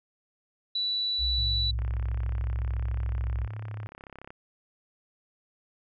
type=tone; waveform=sine; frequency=3951 Hz; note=B7; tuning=in tune; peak=-26 dBFS; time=0.75-1.71 s; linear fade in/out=5 ms
type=tone with pitch glide; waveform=sine; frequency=61.1 to 62.75 Hz; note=B1 to B1; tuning=-18 to +28 cents; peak=-27 dBFS; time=1.18-3.49 s; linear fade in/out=50 ms; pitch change=+46 cents; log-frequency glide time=1.82-2.65 s
type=tone with vibrato; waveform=sine; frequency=106.7 Hz; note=G#2; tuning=47 cents sharp; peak=-34 dBFS; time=1.38-3.87 s; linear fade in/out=0 ms; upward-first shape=square; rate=2.8 Hz; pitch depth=14 cents each way
type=click train; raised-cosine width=0.5 ms; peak=-29 dBFS; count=86; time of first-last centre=1.79-4.305 s; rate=33.8 Hz
effects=none